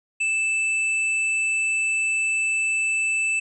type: tone with tanh clipping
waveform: triangle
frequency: 2637 Hz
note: E7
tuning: in tune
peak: -22 dBFS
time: 0.2-3.4 s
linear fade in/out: 10 ms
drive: 16 dB
effects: resampled to 24000 Hz

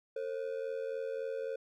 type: ring-modulated tone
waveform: triangle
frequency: 493.9 Hz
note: B4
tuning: in tune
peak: -30 dBFS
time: 0.16-1.56 s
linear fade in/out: 5 ms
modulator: 41.8 Hz
effects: none

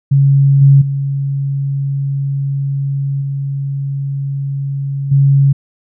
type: tone with level steps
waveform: sine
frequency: 138.59 Hz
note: C#3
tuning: in tune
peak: -6 / -3 / -14 / -16 / -6 dBFS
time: 0.11-5.53 s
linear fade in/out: 10 ms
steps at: 0.61 / 0.81 / 3.21 / 5.11 s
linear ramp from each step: 10 ms
effects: none

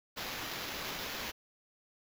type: noise with sample-and-hold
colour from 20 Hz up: white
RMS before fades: -40 dBFS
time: 0.16-1.32 s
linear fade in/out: 20 ms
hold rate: 8820 Hz
effects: none

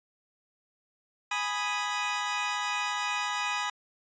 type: chord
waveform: 20% pulse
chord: G# minor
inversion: none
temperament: equal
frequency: 830.6 / 987.8 / 1244.5 Hz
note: G#5 / B5 / D#6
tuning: 0 / 0 / 0 cents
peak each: -29 / -28 / -28 dBFS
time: 1.31-3.7 s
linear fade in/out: 5 ms
effects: resampled to 16000 Hz

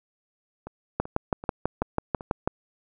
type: two click trains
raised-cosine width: 1 ms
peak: -23 / -9 dBFS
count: 5 / 10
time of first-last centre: 0.67-2.208 / 1-2.475 s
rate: 2.6 / 6.1 Hz
effects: none

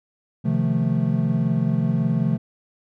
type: chord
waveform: triangle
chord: F dominant seventh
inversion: second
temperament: equal with one note detuned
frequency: 130.81 / 156.1 / 174.61 / 220 Hz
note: C3 / Eb3 / F3 / A3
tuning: 0 / +6 / 0 / 0 cents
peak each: -22 dBFS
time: 0.44-2.38 s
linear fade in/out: 20 ms
effects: none

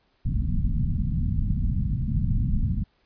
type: low-pass noise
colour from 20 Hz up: pink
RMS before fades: -24 dBFS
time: 0.25-2.84 s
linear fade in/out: 10 ms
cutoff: 220 Hz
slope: 48 dB/octave
effects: pink hiss -67 dBFS RMS until 3.05 s + resampled to 11025 Hz

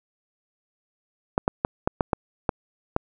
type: clicks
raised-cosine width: 1 ms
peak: -6 dBFS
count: 8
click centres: 1.379 / 1.479 / 1.649 / 1.875 / 2.008 / 2.132 / 2.492 / 2.964 s
effects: none

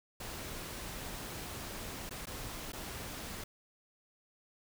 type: noise with dropouts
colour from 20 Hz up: pink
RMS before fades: -43 dBFS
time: 0.2-3.44 s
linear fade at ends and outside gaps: 5 ms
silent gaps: 2.094-2.108 / 2.257-2.269 / 2.721-2.731 s
effects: none

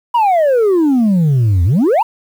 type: exponential two-way sweep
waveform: sine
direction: down then up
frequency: 987.8 to 82.41 to 987.8 Hz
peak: -6 dBFS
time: 0.14-2.03 s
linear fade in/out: 10 ms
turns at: 1.64 s
effects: tanh soft clip ceiling -8 dBFS + 7-bit

